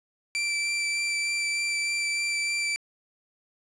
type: tone with vibrato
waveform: sawtooth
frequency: 2340 Hz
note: D7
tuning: 7 cents flat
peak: -22 dBFS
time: 0.35-2.76 s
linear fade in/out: 0 ms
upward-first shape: sine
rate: 3.3 Hz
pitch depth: 10 cents each way
effects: resampled to 22050 Hz + 8-bit